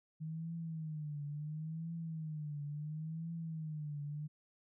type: tone with vibrato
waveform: sine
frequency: 155.56 Hz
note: D#3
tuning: in tune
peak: -39 dBFS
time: 0.2-4.28 s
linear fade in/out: 20 ms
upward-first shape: triangle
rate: 0.72 Hz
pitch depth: 130 cents each way
effects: none